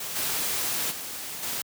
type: noise with level steps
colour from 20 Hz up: white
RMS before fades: -34 / -28 / -36 / -31 dBFS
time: 0-1.62 s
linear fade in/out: 5 ms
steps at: 0.15 / 0.9 / 1.42 s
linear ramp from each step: 20 ms
effects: high-pass 80 Hz 12 dB/octave